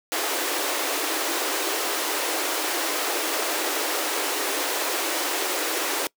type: high-pass noise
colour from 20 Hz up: pink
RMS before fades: -26 dBFS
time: 0.12-6.07 s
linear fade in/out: 0 ms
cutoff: 290 Hz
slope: 96 dB/octave
effects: noise-tail reverb RT60 0.1 s tail -24 dB re dry